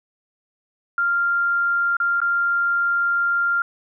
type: tone with dropouts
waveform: sine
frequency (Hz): 1393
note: F6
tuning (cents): -5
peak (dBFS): -17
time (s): 0.98-3.62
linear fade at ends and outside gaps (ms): 2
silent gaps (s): 1.968-2.001 / 2.203-2.216
effects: none